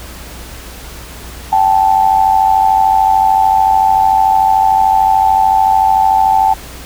sine tone pair together, 776.5 / 870 Hz, G5 / A5, -17 / -20 cents, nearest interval major second, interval 197 cents, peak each -10 dBFS, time 1.52-6.54 s, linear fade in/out 10 ms, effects added 60 Hz sine -32 dBFS peak until 6.85 s + pink hiss -32 dBFS RMS until 6.85 s

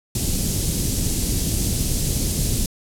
pink band-stop noise, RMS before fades -21 dBFS, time 0.15-2.66 s, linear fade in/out 2 ms, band 250 to 6100 Hz, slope 12 dB/octave, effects low-pass 12000 Hz 12 dB/octave

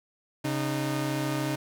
sawtooth tone pair together, 136.31 / 306 Hz, C#3 / D#4, -29 / -29 cents, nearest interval octave + major second, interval 1400 cents, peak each -26 dBFS, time 0.44-1.56 s, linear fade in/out 10 ms, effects none

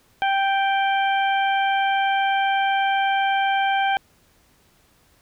harmonic tone, 784 Hz, G5, in tune, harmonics 1 / 2 / 3 / 4, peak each -19 / -25 / -29 / -31 dBFS, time 0.22-3.97 s, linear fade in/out 0 ms, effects pink hiss -59 dBFS RMS until 5.21 s

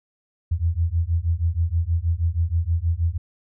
sine beating tone pair, 81 / 87.3 Hz, E2 / F2, -30 / 0 cents, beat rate 6.3 Hz, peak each -22 dBFS, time 0.51-3.18 s, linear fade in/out 10 ms, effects none

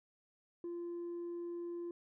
triangle tone with tanh clipping, 345 Hz, F4, 21 cents flat, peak -40 dBFS, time 0.64-1.91 s, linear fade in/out 2 ms, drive 6 dB, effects none

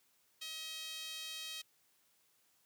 sawtooth tone with high-pass filter, 635 Hz, D#5, 35 cents sharp, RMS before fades -45 dBFS, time 0.41-1.62 s, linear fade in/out 10 ms, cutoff 3300 Hz, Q 2.2, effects white hiss -73 dBFS RMS until 2.65 s + high-pass 80 Hz 12 dB/octave

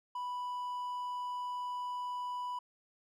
triangle tone, 987.8 Hz, B5, in tune, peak -34 dBFS, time 0.15-2.59 s, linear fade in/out 5 ms, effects none

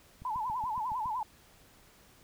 click train, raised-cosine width 5 ms, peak -35 dBFS, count 7, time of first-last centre 0.22-1.058 s, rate 7.16 Hz
sine tone with vibrato, 932.3 Hz, A#5, in tune, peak -31 dBFS, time 0.25-1.23 s, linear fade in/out 2 ms, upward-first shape sine, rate 10 Hz, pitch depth 170 cents each way
effects pink hiss -60 dBFS RMS until 2.23 s

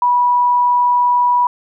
sine tone, 977 Hz, B5, 19 cents flat, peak -10 dBFS, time 0.02-1.47 s, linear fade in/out 2 ms, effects none

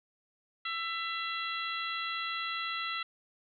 harmonic tone with a mistuned harmonic, 666 Hz, E5, 18 cents sharp, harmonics 2 / 3 / 4 / 5 / 6, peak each -37 / -39 / -40 / -41 / -42 dBFS, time 0.65-3.03 s, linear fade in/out 5 ms, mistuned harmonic 4, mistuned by +39 cents, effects none

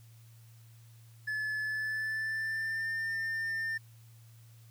triangle tone with pitch glide, 1724 to 1801.4 Hz, A6 to A6, -36 to +40 cents, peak -30 dBFS, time 1.27-3.78 s, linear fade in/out 10 ms, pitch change +76 cents, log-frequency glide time 1.6-2.93 s, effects added 114 Hz sine -53 dBFS peak until 4.7 s + white hiss -65 dBFS RMS until 4.7 s

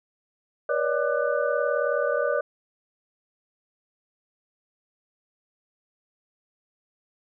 sine tone cluster, 481.9 / 565 / 604 / 1195 / 1493 Hz, B4 / C#5 / D5 / D6 / F#6, -43 / +33 / +48 / +30 / +15 cents, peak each -28 / -26 / -27 / -32 / -31 dBFS, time 0.69-2.41 s, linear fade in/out 5 ms, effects none

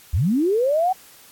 sine linear sweep, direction up, 59.4 to 768 Hz, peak -16 dBFS, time 0.13-0.93 s, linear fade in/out 10 ms, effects white hiss -48 dBFS RMS until 1.31 s + AAC 64 kbps

